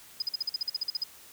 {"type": "tone bursts", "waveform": "sine", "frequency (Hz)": 5000, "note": "D#8", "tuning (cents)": 8, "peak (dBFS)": -26, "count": 13, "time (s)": [0.2, 1.038], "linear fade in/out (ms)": 5, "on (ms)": 22, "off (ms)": 46, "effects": ["white hiss -52 dBFS RMS until 1.32 s"]}